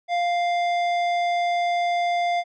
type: tone with hard clipping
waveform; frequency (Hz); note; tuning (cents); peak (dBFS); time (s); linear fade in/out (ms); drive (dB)
sine; 698.5; F5; 0; -22; 0.08-2.44; 50; 17
effects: low-pass 4000 Hz 12 dB/octave